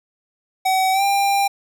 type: tone with pitch glide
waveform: square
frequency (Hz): 757 to 796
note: F#5 to G5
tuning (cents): +39 to +26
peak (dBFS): -16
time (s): 0.65-1.48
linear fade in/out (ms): 10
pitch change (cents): +87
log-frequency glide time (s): 0.92-1.03
effects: none